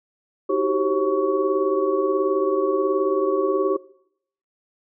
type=tone cluster; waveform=sine; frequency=317.5 / 372.9 / 391.5 / 538 / 1121 Hz; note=D#4 / F#4 / G4 / C5 / C#6; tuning=+35 / +14 / -2 / +48 / +19 cents; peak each=-27 / -26 / -21 / -25 / -28 dBFS; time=0.49-3.77 s; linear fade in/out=10 ms; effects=noise-tail reverb RT60 0.7 s tail -21 dB re dry